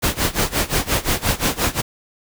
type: noise with tremolo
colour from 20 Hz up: pink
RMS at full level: -17 dBFS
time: 0.02-1.82 s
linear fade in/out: 20 ms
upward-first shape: sine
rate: 5.7 Hz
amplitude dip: 90%
effects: none